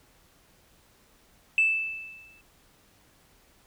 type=tone with exponential decay; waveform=sine; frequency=2637 Hz; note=E7; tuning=in tune; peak=-16 dBFS; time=1.58-2.41 s; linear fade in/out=1 ms; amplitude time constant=180 ms; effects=tanh soft clip ceiling -14 dBFS + pink hiss -61 dBFS RMS until 3.66 s